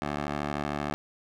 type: tone with band-pass filter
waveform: 15% pulse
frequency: 73 Hz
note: D2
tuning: 10 cents flat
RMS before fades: -32 dBFS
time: 0.02-0.94 s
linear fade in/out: 0 ms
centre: 910 Hz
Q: 0.55
effects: none